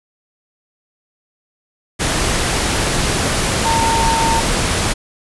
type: tone in noise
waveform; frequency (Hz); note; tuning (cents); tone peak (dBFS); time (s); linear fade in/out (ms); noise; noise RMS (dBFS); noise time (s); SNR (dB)
sine; 910; A#5; -42; -15; 3.64-4.41; 20; pink; -17; 1.99-4.94; -1
effects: resampled to 24000 Hz